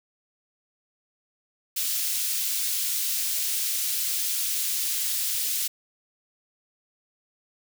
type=high-pass noise; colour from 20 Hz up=white; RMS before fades=-27 dBFS; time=1.76-5.68 s; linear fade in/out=10 ms; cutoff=3200 Hz; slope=12 dB/octave; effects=none